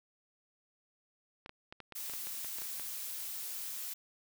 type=clicks; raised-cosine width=0.3 ms; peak=-30 dBFS; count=12; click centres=1.461 / 1.494 / 1.725 / 1.803 / 1.923 / 2.098 / 2.137 / 2.27 / 2.446 / 2.585 / 2.619 / 2.797 s
type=noise; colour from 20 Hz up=blue; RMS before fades=-41 dBFS; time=1.95-3.94 s; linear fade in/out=10 ms
effects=none